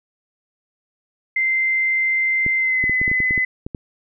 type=tone with pitch glide; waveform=sine; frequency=2081 to 2022 Hz; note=C7 to B6; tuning=-10 to +40 cents; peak=-16 dBFS; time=1.36-3.45 s; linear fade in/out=5 ms; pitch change=-50 cents; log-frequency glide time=2.57-2.88 s
type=clicks; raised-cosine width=3 ms; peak=-15 dBFS; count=11; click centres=2.464 / 2.84 / 2.896 / 3.015 / 3.079 / 3.115 / 3.203 / 3.309 / 3.378 / 3.665 / 3.748 s
effects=none